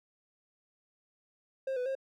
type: tone with pitch steps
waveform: triangle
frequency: 532 / 498.1 / 535 Hz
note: C5 / B4 / C5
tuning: +29 / +15 / +38 cents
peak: -29 dBFS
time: 1.67-1.952 s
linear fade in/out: 5 ms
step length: 94 ms
effects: none